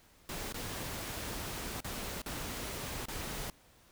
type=noise with dropouts; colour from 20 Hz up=pink; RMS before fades=-40 dBFS; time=0.29-3.5 s; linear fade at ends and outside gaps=1 ms; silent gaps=0.524-0.543 / 1.805-1.845 / 2.218-2.261 / 3.056-3.084 s; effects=pink hiss -63 dBFS RMS until 3.91 s